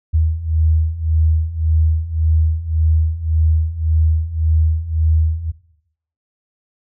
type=beating tone pair; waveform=sine; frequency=78.4 / 80.2 Hz; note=D#2 / E2; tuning=+14 / -47 cents; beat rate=1.8 Hz; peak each=-18 / -15 dBFS; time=0.13-5.52 s; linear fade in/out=20 ms; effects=noise-tail reverb RT60 0.7 s tail -17 dB re dry